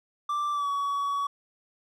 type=tone with pitch glide; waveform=triangle; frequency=1174.7 to 1129.5 Hz; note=D6 to C#6; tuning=0 to +32 cents; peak=-24 dBFS; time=0.29-1.27 s; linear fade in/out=5 ms; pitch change=-68 cents; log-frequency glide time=0.52-0.69 s; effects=none